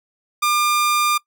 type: tone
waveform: sawtooth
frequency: 1200 Hz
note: D6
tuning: 37 cents sharp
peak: -12 dBFS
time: 0.42-1.18 s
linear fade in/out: 10 ms
effects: noise-tail reverb RT60 0.1 s tail -22 dB re dry